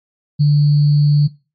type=tone with sample-and-hold; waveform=sine; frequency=146.83 Hz; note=D3; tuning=in tune; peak=-8 dBFS; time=0.39-1.28 s; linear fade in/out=20 ms; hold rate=4410 Hz; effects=noise-tail reverb RT60 0.3 s tail -20 dB re dry + MP3 32 kbps